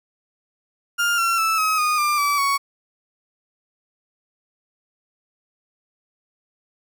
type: tone with pitch steps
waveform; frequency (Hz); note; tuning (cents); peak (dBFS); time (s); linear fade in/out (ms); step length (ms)
35% pulse; 1405 / 1359.5 / 1315.5 / 1272.9 / 1231.6 / 1191.7 / 1153.1 / 1115.8; F6 / F6 / E6 / D#6 / D#6 / D6 / D6 / C#6; +10 / -47 / -4 / +39 / -18 / +25 / -32 / +11; -16; 0.98-2.58; 20; 200
effects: none